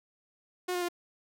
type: tone with pitch steps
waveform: sawtooth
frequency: 362 / 356 / 350.1 Hz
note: F#4 / F4 / F4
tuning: -38 / +33 / +4 cents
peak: -26 dBFS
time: 0.68-0.887 s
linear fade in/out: 10 ms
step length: 69 ms
effects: none